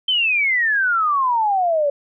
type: exponential sweep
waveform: sine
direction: down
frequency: 3136 to 559 Hz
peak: -15 dBFS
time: 0.08-1.9 s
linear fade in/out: 5 ms
effects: none